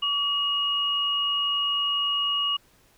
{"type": "tone pair together", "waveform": "sine", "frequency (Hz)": [1142, 2878], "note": ["D6", "F#7"], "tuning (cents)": [-49, -49], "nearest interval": "octave + major third", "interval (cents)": 1600, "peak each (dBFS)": [-30, -23], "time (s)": [0.02, 2.57], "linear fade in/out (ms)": 10, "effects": ["pink hiss -60 dBFS RMS until 2.97 s"]}